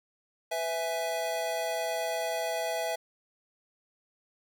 square chord, E major, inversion second, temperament equal with one note detuned, 500.2 / 659.3 / 830.6 Hz, B4 / E5 / G#5, +22 / 0 / 0 cents, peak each -38 / -32 / -37 dBFS, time 0.51-2.96 s, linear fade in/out 10 ms, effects none

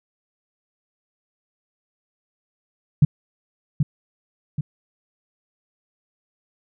sine tone with echo, 146.2 Hz, D3, 7 cents flat, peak -8 dBFS, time 3.02-3.05 s, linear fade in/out 5 ms, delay 780 ms, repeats 2, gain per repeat -6 dB, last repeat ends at 4.61 s, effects none

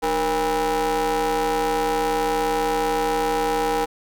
35% pulse ring-modulated tone, 168.2 Hz, E3, 35 cents sharp, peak -15 dBFS, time 0.02-3.86 s, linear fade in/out 20 ms, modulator 639 Hz, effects none

